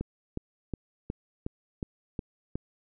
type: click train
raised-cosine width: 3 ms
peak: -19 dBFS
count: 8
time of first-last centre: 0.01-2.555 s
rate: 2.75 Hz
effects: none